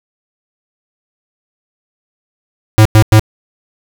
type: tone bursts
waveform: square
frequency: 108.5 Hz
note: A2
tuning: 24 cents flat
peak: -3 dBFS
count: 3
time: 2.78-3.195 s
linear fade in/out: 0 ms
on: 73 ms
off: 98 ms
effects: none